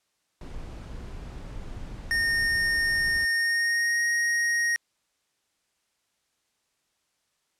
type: noise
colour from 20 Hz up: brown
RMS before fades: -38 dBFS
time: 0.41-3.25 s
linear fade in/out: 2 ms
type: tone with pitch glide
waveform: square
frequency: 1837 to 1873.4 Hz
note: A#6 to A#6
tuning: -26 to +8 cents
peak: -23 dBFS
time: 2.11-4.76 s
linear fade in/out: 0 ms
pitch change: +34 cents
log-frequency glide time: 3.3-4.03 s
effects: white hiss -74 dBFS RMS until 7.59 s + low-pass 9000 Hz 12 dB/octave